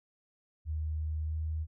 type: tone with pitch glide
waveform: sine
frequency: 77.7 to 78.69 Hz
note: D#2 to D#2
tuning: -2 to +20 cents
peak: -31 dBFS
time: 0.65-1.67 s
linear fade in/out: 50 ms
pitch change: +22 cents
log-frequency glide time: 1.26-1.34 s
effects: none